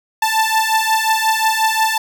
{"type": "beating tone pair", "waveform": "sawtooth", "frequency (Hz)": [880, 885.6], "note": ["A5", "A5"], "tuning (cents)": [0, 11], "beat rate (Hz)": 5.6, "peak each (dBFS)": -13, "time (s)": [0.22, 1.98], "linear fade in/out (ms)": 5, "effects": []}